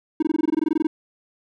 triangle tone bursts, 313.6 Hz, D#4, 14 cents sharp, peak -14 dBFS, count 15, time 0.2-0.87 s, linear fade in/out 5 ms, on 26 ms, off 20 ms, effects none

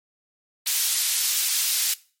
pink high-pass noise, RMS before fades -23 dBFS, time 0.66-1.94 s, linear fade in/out 5 ms, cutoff 4000 Hz, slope 12 dB/octave, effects noise-tail reverb RT60 0.4 s tail -21 dB re dry + MP3 64 kbps

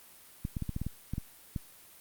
clicks, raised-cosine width 5 ms, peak -21 dBFS, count 10, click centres 0.451 / 0.568 / 0.623 / 0.693 / 0.764 / 0.816 / 0.866 / 1.136 / 1.181 / 1.562 s, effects white hiss -55 dBFS RMS until 2 s + Opus 32 kbps

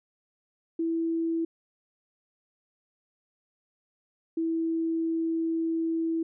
sine tone pair in turn, 329.6 / 327.5 Hz, E4 / E4, 0 / -11 cents, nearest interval unison, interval 11 cents, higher first, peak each -25 dBFS, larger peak neither, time 0.79-1.45 / 4.37-6.23 s, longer second, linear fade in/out 5 ms, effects none

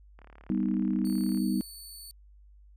click train, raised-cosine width 0.5 ms, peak -37 dBFS, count 44, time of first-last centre 0.19-1.375 s, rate 36.3 Hz
sine chord, G augmented, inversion none, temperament equal, 196 / 246.9 / 311.1 Hz, G3 / B3 / D#4, 0 / 0 / 0 cents, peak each -28 / -30 / -31 dBFS, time 0.5-1.61 s, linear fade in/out 0 ms
10% pulse tone, 4478 Hz, C#8, 17 cents sharp, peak -36 dBFS, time 1.05-2.11 s, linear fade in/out 0 ms
effects added 50 Hz sine -52 dBFS peak until 2.76 s + resampled to 32000 Hz

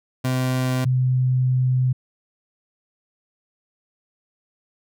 30% pulse / sine tone pair in turn, 128.4 / 127.86 Hz, C3 / C3, -32 / -40 cents, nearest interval unison, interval 8 cents, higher first, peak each -17 / -16 dBFS, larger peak second, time 0.24-0.85 / 0.85-1.93 s, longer second, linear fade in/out 10 ms, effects none

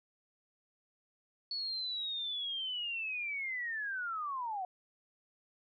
sine linear sweep, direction down, 4435 to 715 Hz, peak -35 dBFS, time 1.51-4.65 s, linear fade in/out 2 ms, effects none

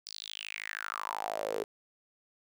sawtooth tone with high-pass filter sweep, 52.9 Hz, G#1, 33 cents sharp, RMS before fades -38 dBFS, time 0.06-1.64 s, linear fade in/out 5 ms, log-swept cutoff 5000 to 410 Hz, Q 6.6, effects none

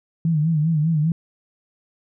sine tone with vibrato, 157.5 Hz, D#3, 21 cents sharp, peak -16 dBFS, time 0.25-1.12 s, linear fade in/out 2 ms, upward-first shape sine, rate 5 Hz, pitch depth 100 cents each way, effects none

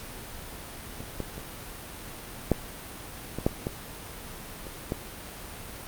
clicks, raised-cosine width 2 ms, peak -26 / -17 / -24 / -7 / -18 / -8 / -15 / -26 / -14 dBFS, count 9, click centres 1.005 / 1.203 / 1.38 / 2.517 / 3.386 / 3.465 / 3.669 / 4.668 / 4.921 s, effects pink hiss -41 dBFS RMS until 5.87 s + Opus 48 kbps

